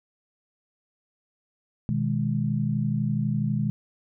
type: chord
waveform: sine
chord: G# minor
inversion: first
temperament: equal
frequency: 123.47 / 155.56 / 207.7 Hz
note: B2 / D#3 / G#3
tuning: 0 / 0 / 0 cents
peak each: -27 dBFS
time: 1.89-3.7 s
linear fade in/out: 0 ms
effects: none